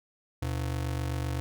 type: ring-modulated tone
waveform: square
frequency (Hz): 100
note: G2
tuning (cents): +35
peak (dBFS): -27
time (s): 0.42-1.4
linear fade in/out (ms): 0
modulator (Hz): 23.9
effects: none